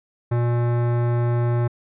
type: tone with hard clipping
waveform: sine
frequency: 119.6 Hz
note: A#2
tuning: 45 cents sharp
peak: -20 dBFS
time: 0.31-1.68 s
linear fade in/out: 10 ms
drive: 18 dB
effects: resampled to 8000 Hz